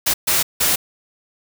white noise bursts at uneven times, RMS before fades -17 dBFS, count 3, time 0.06-0.14 / 0.27-0.43 / 0.6-0.76 s, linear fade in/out 10 ms, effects none

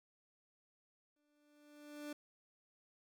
30% pulse tone with exponential growth, 295 Hz, D4, 8 cents sharp, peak -40 dBFS, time 1.16-2.13 s, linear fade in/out 5 ms, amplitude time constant 210 ms, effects none

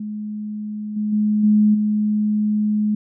sine tone with level steps, 211.2 Hz, G#3, 29 cents sharp, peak -25 / -19 / -15 / -11 / -16 dBFS, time 0-2.95 s, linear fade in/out 5 ms, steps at 0.96 / 1.12 / 1.43 / 1.74 s, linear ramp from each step 10 ms, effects none

